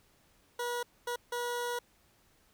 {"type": "tone bursts at uneven times", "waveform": "20% pulse", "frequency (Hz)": 482.8, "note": "B4", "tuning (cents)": -39, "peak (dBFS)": -28, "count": 3, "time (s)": [[0.59, 0.83], [1.07, 1.16], [1.32, 1.79]], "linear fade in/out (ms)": 5, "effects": ["pink hiss -67 dBFS RMS until 2.53 s"]}